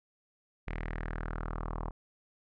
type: tone with low-pass filter sweep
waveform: sawtooth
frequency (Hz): 40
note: D#1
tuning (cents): +49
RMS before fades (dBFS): -37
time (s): 0.67-1.91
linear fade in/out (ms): 10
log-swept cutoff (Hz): 2200 to 1000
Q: 3.7
effects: none